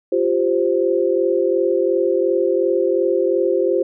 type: chord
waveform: sine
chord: F suspended second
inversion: none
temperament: equal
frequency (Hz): 349.2 / 392 / 523.3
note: F4 / G4 / C5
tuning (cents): 0 / 0 / 0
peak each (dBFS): -19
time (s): 0.12-3.83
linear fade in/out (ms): 5
effects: none